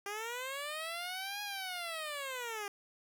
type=linear two-way sweep; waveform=10% pulse; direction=up then down; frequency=396.6 to 830.6 to 396.6 Hz; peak=-30 dBFS; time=0.06-2.68 s; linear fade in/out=2 ms; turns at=1.42 s; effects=none